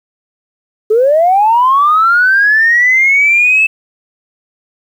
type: linear sweep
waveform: sine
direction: up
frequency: 415.3 to 2637 Hz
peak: -5 dBFS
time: 0.9-3.67 s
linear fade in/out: 10 ms
effects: tanh soft clip ceiling -1 dBFS + 7-bit